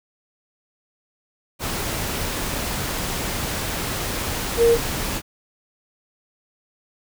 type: tone in noise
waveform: sine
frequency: 466.2 Hz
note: A#4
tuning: in tune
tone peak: -12 dBFS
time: 4.57-4.78 s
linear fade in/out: 50 ms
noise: pink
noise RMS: -26 dBFS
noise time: 1.59-5.22 s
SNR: +11 dB
effects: none